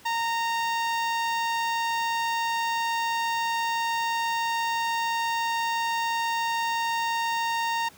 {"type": "tone with notch filter", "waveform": "sawtooth", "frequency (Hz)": 923, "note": "A#5", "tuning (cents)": -17, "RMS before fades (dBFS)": -27, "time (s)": [0.05, 7.89], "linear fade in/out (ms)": 10, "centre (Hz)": 11000, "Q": 0.58, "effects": ["pink hiss -52 dBFS RMS until 7.97 s", "high-pass 100 Hz 12 dB/octave"]}